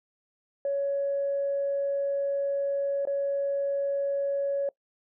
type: tone with dropouts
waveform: sine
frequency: 559 Hz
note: C#5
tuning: 14 cents sharp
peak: -24 dBFS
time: 0.65-4.69 s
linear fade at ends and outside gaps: 2 ms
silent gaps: 3.053-3.072 s
effects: noise-tail reverb RT60 0.1 s tail -22 dB re dry + tanh soft clip ceiling -20 dBFS